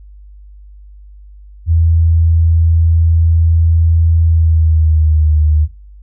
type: tone with pitch glide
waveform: sine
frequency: 82.41 to 76.45 Hz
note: E2 to D#2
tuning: 0 to -30 cents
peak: -7 dBFS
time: 1.66-5.68 s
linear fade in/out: 50 ms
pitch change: -130 cents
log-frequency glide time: 4.23-5.37 s
effects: noise-tail reverb RT60 0.4 s tail -24 dB re dry + added 50 Hz sine -34 dBFS peak until 6.02 s